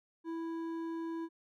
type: tone with hard clipping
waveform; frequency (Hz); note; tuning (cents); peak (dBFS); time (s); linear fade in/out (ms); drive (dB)
sine; 329.6; E4; 0; -38; 0.24-1.29; 50; 8
effects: none